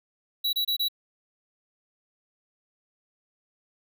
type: tone bursts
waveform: square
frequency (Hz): 3916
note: B7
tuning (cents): -15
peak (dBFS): -24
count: 4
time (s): 0.44-0.885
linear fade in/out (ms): 10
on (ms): 91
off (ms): 27
effects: none